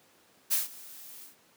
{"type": "noise with ADSR envelope", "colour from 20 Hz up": "blue", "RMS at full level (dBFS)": -25, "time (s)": [0.5, 1.36], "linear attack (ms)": 26, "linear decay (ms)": 150, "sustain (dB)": -22, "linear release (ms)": 140, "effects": ["pink hiss -62 dBFS RMS until 1.56 s", "high-pass 200 Hz 12 dB/octave"]}